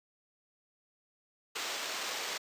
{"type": "noise with sample-and-hold", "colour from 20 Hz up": "violet", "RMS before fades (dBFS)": -37, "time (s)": [1.55, 2.38], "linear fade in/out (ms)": 10, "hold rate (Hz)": 11025, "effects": ["high-pass 400 Hz 12 dB/octave", "resampled to 32000 Hz"]}